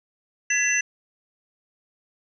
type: tone cluster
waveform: sine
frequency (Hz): 1685 / 1991 / 2707 / 6060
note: G#6 / B6 / E7 / F#8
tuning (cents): +25 / +14 / +45 / +40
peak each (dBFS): -25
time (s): 0.5-0.81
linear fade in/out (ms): 5
effects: none